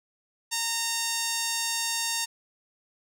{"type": "tone with band-pass filter", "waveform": "sawtooth", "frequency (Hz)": 920, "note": "A#5", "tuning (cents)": -23, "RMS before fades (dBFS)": -29, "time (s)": [0.51, 2.26], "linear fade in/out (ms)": 20, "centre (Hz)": 6900, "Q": 1.1, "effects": []}